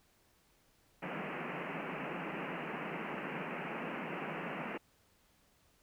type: band-pass noise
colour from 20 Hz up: pink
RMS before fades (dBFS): -41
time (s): 1.02-4.78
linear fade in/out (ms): 10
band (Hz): 150 to 2800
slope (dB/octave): 96
effects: pink hiss -70 dBFS RMS until 5.82 s